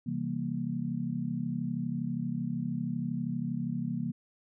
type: chord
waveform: sine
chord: C dominant seventh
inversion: none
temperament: just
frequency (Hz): 130.81 / 163.52 / 196.22 / 235.5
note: C3 / E3 / G3 / Bb3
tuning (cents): 0 / -14 / +2 / +18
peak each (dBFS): -38 / -35 / -38 / -34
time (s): 0.06-4.12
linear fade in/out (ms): 10
effects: none